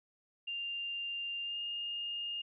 sine tone with pitch glide, 2794 to 2830 Hz, F7 to F7, 0 to +22 cents, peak -36 dBFS, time 0.47-2.42 s, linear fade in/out 10 ms, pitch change +22 cents, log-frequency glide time 1.42-1.59 s, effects none

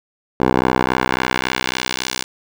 10% pulse tone with band-pass filter sweep, 63.6 Hz, C2, 48 cents flat, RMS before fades -19 dBFS, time 0.4-2.24 s, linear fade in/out 5 ms, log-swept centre 580 to 6000 Hz, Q 0.8, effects none

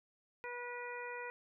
harmonic tone, 486.3 Hz, B4, 27 cents flat, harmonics 1 / 2 / 3 / 4 / 5, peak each -46 / -47 / -49 / -48 / -50 dBFS, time 0.44-1.3 s, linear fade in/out 0 ms, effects none

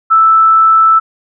sine tone, 1318.5 Hz, E6, in tune, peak -4 dBFS, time 0.1-1 s, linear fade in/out 20 ms, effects none

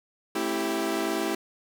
sawtooth chord, A minor seventh, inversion none, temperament equal with one note detuned, 220 / 268.4 / 329.6 / 392 Hz, A3 / C4 / E4 / G4, 0 / +44 / 0 / 0 cents, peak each -31 / -31 / -25 / -27 dBFS, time 0.35-1.35 s, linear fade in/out 5 ms, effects none

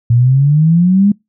sine exponential sweep, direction up, 115.8 to 208.1 Hz, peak -6 dBFS, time 0.1-1.12 s, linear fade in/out 5 ms, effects noise-tail reverb RT60 0.2 s tail -26 dB re dry

